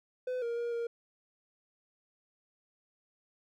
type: tone with pitch steps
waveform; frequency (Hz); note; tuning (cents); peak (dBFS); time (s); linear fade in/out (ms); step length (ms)
triangle; 505 / 469.2 / 473.2 / 467.9; B4 / A#4 / A#4 / A#4; +39 / +11 / +26 / +6; -30; 0.27-0.87; 5; 150
effects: none